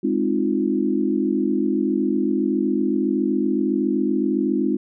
sine chord, F minor seventh, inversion first, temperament equal with one note detuned, 207.7 / 261.6 / 309.3 / 349.2 Hz, Ab3 / C4 / Eb4 / F4, 0 / 0 / -10 / 0 cents, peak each -24 / -23 / -23 / -24 dBFS, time 0.03-4.77 s, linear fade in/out 10 ms, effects none

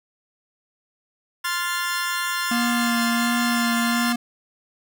sawtooth chord, F major, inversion second, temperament equal with one note detuned, 1046.5 / 1396.9 / 1744.8 Hz, C6 / F6 / A6, 0 / 0 / -15 cents, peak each -24 dBFS, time 1.44-4.13 s, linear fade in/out 10 ms
square tone with vibrato, 236.3 Hz, A#3, 24 cents sharp, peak -22 dBFS, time 2.51-4.16 s, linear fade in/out 5 ms, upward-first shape sine, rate 1.4 Hz, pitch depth 18 cents each way
effects none

